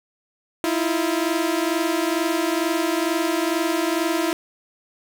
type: tone pair together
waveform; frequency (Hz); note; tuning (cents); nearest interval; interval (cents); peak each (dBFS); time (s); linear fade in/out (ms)
sawtooth; 319.8 / 342; D#4 / F4; +48 / -36; minor second; 116; -19; 0.64-4.33; 0
effects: none